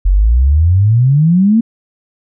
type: exponential sweep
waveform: sine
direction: up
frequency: 43.67 to 234.7 Hz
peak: -6 dBFS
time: 0.05-1.61 s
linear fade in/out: 10 ms
effects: none